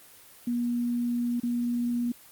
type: tone with dropouts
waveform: sine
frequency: 240 Hz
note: B3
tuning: 49 cents flat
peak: -25 dBFS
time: 0.47-2.12 s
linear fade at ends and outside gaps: 5 ms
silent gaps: 1.399-1.432 s
effects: white hiss -52 dBFS RMS until 2.31 s + Opus 24 kbps